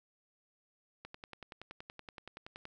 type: click train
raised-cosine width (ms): 0.3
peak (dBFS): -30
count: 18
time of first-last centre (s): 1.05-2.654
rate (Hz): 10.6
effects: none